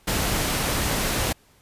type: noise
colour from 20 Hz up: pink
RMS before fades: -24 dBFS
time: 0.07-1.33 s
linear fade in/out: 10 ms
effects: pink hiss -58 dBFS RMS until 1.61 s + resampled to 32000 Hz